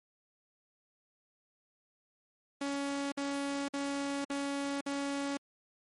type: tone bursts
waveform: sawtooth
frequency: 280.4 Hz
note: C#4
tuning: 20 cents sharp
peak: -29 dBFS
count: 5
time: 2.61-5.372 s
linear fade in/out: 5 ms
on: 510 ms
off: 53 ms
effects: MP3 48 kbps